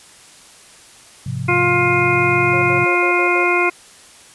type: chord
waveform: sine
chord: F minor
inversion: first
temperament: just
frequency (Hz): 104.77 / 130.96 / 174.61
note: Ab2 / C3 / F3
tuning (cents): +16 / +2 / 0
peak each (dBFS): -27 / -23 / -29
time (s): 1.26-2.85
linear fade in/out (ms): 5
type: harmonic tone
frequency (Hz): 352.9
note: F4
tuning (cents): +18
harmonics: 1 / 2 / 3 / 4 / 6 / 7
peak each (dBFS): -18 / -23 / -21 / -23 / -19 / -20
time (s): 1.48-3.7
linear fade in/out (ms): 10
type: tone bursts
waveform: sine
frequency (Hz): 542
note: C#5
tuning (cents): -39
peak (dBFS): -27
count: 6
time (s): 2.53-3.443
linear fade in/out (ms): 5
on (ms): 93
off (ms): 71
effects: white hiss -44 dBFS RMS until 4.34 s + resampled to 24000 Hz